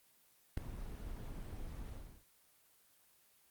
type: noise with ADSR envelope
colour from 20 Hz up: brown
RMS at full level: -29 dBFS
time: 0.57-2.24 s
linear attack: 5 ms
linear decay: 3 ms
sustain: -16 dB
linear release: 360 ms
effects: white hiss -69 dBFS RMS until 3.5 s + Opus 24 kbps